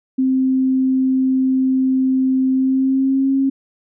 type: tone with pitch glide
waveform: sine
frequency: 261.6 to 269.9 Hz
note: C4 to C#4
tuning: 0 to -46 cents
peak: -13 dBFS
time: 0.18-3.5 s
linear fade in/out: 10 ms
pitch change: +54 cents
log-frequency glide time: 2.52-3.29 s
effects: none